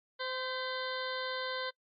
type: harmonic tone with a mistuned harmonic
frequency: 516 Hz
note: C5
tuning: 24 cents flat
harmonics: 1 / 2 / 3 / 4 / 6 / 7 / 8 / 9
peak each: -39 / -41 / -40 / -45 / -46 / -45 / -44 / -50 dBFS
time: 0.19-1.71 s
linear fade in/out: 20 ms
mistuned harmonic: 4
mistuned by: -42 cents
effects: noise-tail reverb RT60 0.1 s tail -23 dB re dry + MP3 64 kbps

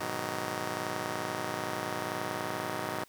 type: chord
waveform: 5% pulse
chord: G# minor seventh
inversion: none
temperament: just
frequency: 103.83 / 124.59 / 155.74 / 186.89 Hz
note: G#2 / B2 / D#3 / F#3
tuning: 0 / +16 / +2 / +18 cents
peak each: -29 dBFS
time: 0-3.04 s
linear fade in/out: 5 ms
effects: white hiss -61 dBFS RMS until 3.08 s

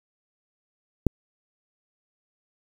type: click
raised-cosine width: 3 ms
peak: -5 dBFS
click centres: 1.067 s
effects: 7-bit

